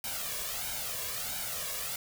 white noise with flanger, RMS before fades -36 dBFS, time 0.04-1.96 s, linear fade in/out 2 ms, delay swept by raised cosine 1.3 to 1.8 ms, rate 1.5 Hz, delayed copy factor +0.75, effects none

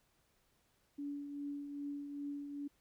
sine tone with tremolo, 286.2 Hz, D4, 45 cents flat, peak -38 dBFS, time 0.98-2.68 s, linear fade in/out 10 ms, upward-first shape triangle, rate 2.5 Hz, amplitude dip 50%, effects pink hiss -75 dBFS RMS until 2.8 s

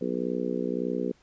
harmonic tone, 61.74 Hz, B1, in tune, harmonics 3 / 4 / 5 / 6 / 7 / 8, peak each -34 / -32 / -35 / -34 / -33 / -35 dBFS, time 0.01-1.12 s, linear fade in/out 5 ms, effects pink hiss -63 dBFS RMS until 1.22 s + resampled to 16000 Hz

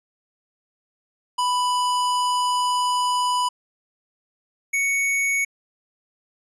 square tone pair in turn, 991 / 2225 Hz, B5 / C#7, +6 / +6 cents, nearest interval octave + major second, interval 1400 cents, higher second, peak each -20 dBFS, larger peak neither, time 1.38-3.49 / 4.73-5.45 s, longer first, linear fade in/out 10 ms, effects resampled to 24000 Hz

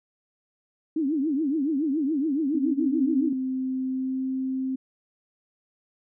sine tone with vibrato, 293.7 Hz, D4, in tune, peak -22 dBFS, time 0.96-3.33 s, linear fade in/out 5 ms, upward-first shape triangle, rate 7.1 Hz, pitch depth 230 cents each way
sine tone with pitch glide, 260.4 to 262.4 Hz, C4 to C4, -8 to +5 cents, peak -25 dBFS, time 2.54-4.76 s, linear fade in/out 10 ms, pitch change +13 cents, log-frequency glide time 3.9-4.23 s
effects none

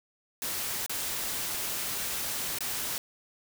white noise with dropouts, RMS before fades -33 dBFS, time 0.42-2.98 s, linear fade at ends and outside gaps 1 ms, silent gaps 0.863-0.895 / 2.586-2.606 s, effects none

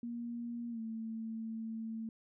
sine tone with pitch glide, 236.4 to 223.8 Hz, A#3 to A3, +24 to +30 cents, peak -38 dBFS, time 0.03-2.09 s, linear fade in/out 2 ms, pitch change -94 cents, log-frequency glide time 0.7-0.8 s, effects none

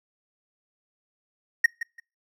triangle tone with echo, 1864.7 Hz, A#6, in tune, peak -11 dBFS, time 1.64-1.66 s, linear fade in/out 5 ms, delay 170 ms, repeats 2, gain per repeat -14 dB, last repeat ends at 2 s, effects noise-tail reverb RT60 0.3 s tail -26 dB re dry

